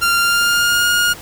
sawtooth tone with pitch glide, 1388 to 1427.8 Hz, F6 to F6, -11 to +38 cents, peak -9 dBFS, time 0.01-1.14 s, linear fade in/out 20 ms, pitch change +49 cents, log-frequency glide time 0.17-0.87 s, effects pink hiss -35 dBFS RMS until 1.21 s

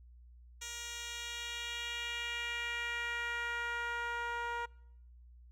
10% pulse tone with band-pass filter sweep, 473.6 Hz, A#4, 27 cents sharp, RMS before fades -39 dBFS, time 0.61-4.66 s, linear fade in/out 10 ms, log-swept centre 5700 to 960 Hz, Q 1.5, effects noise-tail reverb RT60 0.8 s tail -26 dB re dry + added 60 Hz sine -54 dBFS peak until 5.51 s

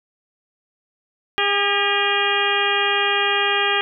harmonic tone with a mistuned harmonic, 404.9 Hz, G#4, 44 cents flat, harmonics 1 / 2 / 3 / 4 / 5 / 6 / 7 / 8, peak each -25 / -25 / -25 / -25 / -25 / -25 / -25 / -25 dBFS, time 1.38-3.81 s, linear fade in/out 0 ms, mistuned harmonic 5, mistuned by -74 cents, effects none

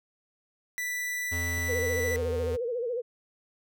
45% pulse tone, 1975.5 Hz, B6, in tune, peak -30 dBFS, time 0.78-2.16 s, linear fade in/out 0 ms
square tone with pitch glide, 86 to 82.97 Hz, F2 to E2, -26 to +12 cents, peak -32 dBFS, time 1.31-2.57 s, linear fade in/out 20 ms, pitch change -62 cents, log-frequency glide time 1.97-2.23 s
clicks, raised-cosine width 2 ms, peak -32 dBFS, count 3, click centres 1.58 / 1.797 / 1.993 s
sine tone with vibrato, 480.1 Hz, B4, 49 cents flat, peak -28 dBFS, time 1.68-3.02 s, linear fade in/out 20 ms, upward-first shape sine, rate 14 Hz, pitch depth 100 cents each way
effects none

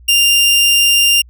sawtooth tone, 2794 Hz, F7, in tune, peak -5 dBFS, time 0.08-1.22 s, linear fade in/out 10 ms, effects added 60 Hz sine -38 dBFS peak until 1.29 s

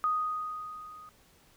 sine tone with level ramp, 1244.5 Hz, D#6, in tune, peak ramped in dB -24 to -47 dBFS, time 0.04-1.09 s, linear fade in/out 0 ms, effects pink hiss -62 dBFS RMS until 1.56 s

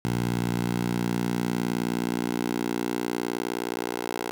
10% pulse tone with high-pass filter sweep, 59.4 Hz, A#1, 33 cents sharp, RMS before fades -28 dBFS, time 0.05-4.31 s, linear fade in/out 0 ms, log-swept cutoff 120 to 460 Hz, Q 1.6, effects 8-bit

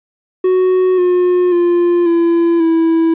triangle tone with pitch steps, 370 / 359.1 / 348.4 / 338.1 / 328.1 Hz, F#4 / F4 / F4 / E4 / E4, 0 / +48 / -4 / +44 / -8 cents, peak -7 dBFS, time 0.44-3.14 s, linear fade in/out 5 ms, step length 540 ms, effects resampled to 8000 Hz + 8-bit

